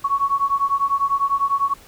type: beating tone pair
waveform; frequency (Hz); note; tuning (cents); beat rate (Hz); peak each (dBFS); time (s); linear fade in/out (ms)
sine; 1108.7 / 1118.7; C#6 / C#6; 0 / +15; 10; -20; 0.04-1.74; 10
effects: pink hiss -47 dBFS RMS until 1.87 s